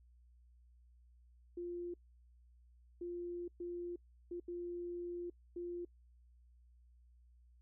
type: tone bursts at uneven times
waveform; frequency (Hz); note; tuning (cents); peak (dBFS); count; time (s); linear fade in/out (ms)
sine; 349.2; F4; 0; -40; 6; 1.57-1.94 / 3.01-3.48 / 3.6-3.96 / 4.31-4.4 / 4.48-5.3 / 5.56-5.85; 5
effects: noise-tail reverb RT60 0.1 s tail -26 dB re dry + added 60 Hz sine -62 dBFS peak until 7.61 s

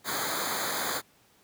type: noise with comb filter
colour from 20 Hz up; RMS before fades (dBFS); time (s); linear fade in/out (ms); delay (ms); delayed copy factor
pink; -31; 0.04-1.02; 50; 0.36; -1
effects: pink hiss -62 dBFS RMS until 1.43 s + high-pass 100 Hz 12 dB/octave

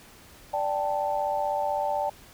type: chord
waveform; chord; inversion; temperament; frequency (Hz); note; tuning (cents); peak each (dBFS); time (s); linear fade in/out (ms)
sine; D suspended fourth; none; equal; 587.3 / 784 / 880; D5 / G5 / A5; 0 / 0 / 0; -29; 0.53-2.1; 10
effects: pink hiss -51 dBFS RMS until 2.33 s

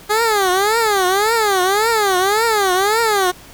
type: tone with vibrato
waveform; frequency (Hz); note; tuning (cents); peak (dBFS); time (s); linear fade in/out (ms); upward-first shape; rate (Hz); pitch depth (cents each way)
15% pulse; 409.9; G#4; -23; -7; 0.09-3.32; 20; triangle; 1.8; 240
effects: pink hiss -41 dBFS RMS until 3.53 s

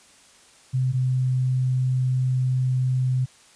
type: tone pair in turn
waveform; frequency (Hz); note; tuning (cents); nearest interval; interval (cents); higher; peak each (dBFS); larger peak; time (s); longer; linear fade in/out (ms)
sine; 128.9 / 128.37; C3 / C3; -26 / -33; unison; 7; first; -19; neither; 0.73-0.93 / 0.93-3.26; second; 20
effects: white hiss -53 dBFS RMS until 3.55 s + resampled to 22050 Hz

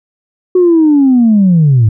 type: linear sweep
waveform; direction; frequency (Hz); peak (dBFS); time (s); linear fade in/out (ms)
sine; down; 370 to 102.6; -3; 0.55-1.89; 5
effects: tanh soft clip ceiling -1 dBFS

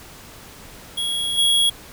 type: tone with level steps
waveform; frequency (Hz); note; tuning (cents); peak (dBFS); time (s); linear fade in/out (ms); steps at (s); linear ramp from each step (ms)
square; 3322; G#7; 0; -22 / -15; 0.97-1.7; 10; 1.37; 20
effects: pink hiss -42 dBFS RMS until 1.92 s

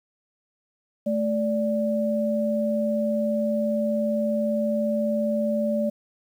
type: tone pair together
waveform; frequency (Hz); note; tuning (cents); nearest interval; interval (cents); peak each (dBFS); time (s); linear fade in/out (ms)
sine; 218.7 / 583.9; A3 / D5; -10 / -10; octave + perfect fourth; 1700; -24 / -24; 1.06-5.9; 10
effects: 9-bit

